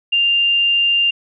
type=tone; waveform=sine; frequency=2794 Hz; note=F7; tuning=in tune; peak=-12 dBFS; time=0.12-1.11 s; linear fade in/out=10 ms; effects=none